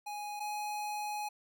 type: tone pair in turn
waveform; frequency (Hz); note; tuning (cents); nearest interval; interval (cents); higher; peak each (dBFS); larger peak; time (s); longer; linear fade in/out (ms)
square; 830.6 / 837.3; G#5 / G#5; 0 / +14; unison; 14; second; -39 / -36; second; 0.06-0.4 / 0.4-1.29; second; 10
effects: none